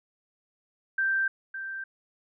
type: tone with echo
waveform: sine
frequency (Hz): 1568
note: G6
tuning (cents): 0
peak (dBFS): -23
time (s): 0.98-1.28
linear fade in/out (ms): 5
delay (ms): 560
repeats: 1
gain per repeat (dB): -10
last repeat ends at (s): 1.84
effects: none